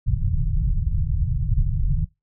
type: low-pass noise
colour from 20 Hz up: pink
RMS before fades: -21 dBFS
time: 0.06-2.06 s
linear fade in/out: 20 ms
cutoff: 160 Hz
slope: 96 dB/octave
effects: noise-tail reverb RT60 0.2 s tail -21 dB re dry